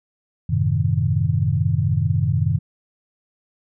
sine chord, F# diminished seventh, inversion none, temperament equal with one note detuned, 92.5 / 108.55 / 130.81 / 155.56 Hz, F#2 / A2 / C3 / Eb3, 0 / -23 / 0 / 0 cents, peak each -22 dBFS, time 0.49-2.59 s, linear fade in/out 10 ms, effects none

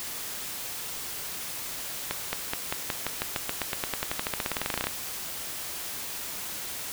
accelerating click train, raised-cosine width 0.3 ms, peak -11 dBFS, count 30, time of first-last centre 2.11-4.87 s, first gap 220 ms, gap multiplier 0.93, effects white hiss -36 dBFS RMS until 6.92 s

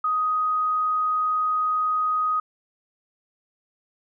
sine tone, 1251 Hz, D#6, 9 cents sharp, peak -20 dBFS, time 0.04-2.4 s, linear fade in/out 5 ms, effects none

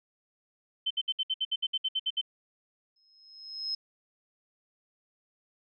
sine tone bursts, 3078 Hz, G7, 32 cents flat, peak -26 dBFS, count 13, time 0.86-2.214 s, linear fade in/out 10 ms, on 46 ms, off 63 ms
sine tone with exponential growth, 5150 Hz, E8, 41 cents flat, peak -28 dBFS, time 2.96-3.75 s, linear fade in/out 5 ms, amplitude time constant 170 ms
effects none

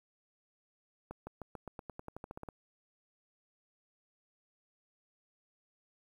accelerating click train, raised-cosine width 1 ms, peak -29 dBFS, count 15, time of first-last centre 1.11-2.488 s, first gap 160 ms, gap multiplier 0.92, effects 10-bit

